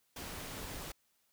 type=noise; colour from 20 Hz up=pink; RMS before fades=-44 dBFS; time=0.16-0.92 s; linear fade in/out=5 ms; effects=white hiss -75 dBFS RMS until 1.32 s